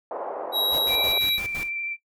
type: band-pass noise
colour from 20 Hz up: pink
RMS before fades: -32 dBFS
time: 0.11-1.18 s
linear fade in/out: 2 ms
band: 470 to 900 Hz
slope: 24 dB/octave
type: tone with pitch glide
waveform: square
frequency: 3854 to 3881 Hz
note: B7 to B7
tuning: -43 to -31 cents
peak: -21 dBFS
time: 0.52-1.4 s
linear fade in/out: 50 ms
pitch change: +12 cents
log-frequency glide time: 0.9-0.99 s
type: noise with tremolo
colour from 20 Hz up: pink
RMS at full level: -37 dBFS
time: 0.7-1.71 s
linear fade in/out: 50 ms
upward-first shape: square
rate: 5.9 Hz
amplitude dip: 80%
type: tone with vibrato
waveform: sine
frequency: 2349 Hz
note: D7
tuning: in tune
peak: -28 dBFS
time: 0.87-1.97 s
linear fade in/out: 50 ms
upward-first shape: square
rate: 13 Hz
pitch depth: 10 cents each way
effects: noise-tail reverb RT60 0.1 s tail -17 dB re dry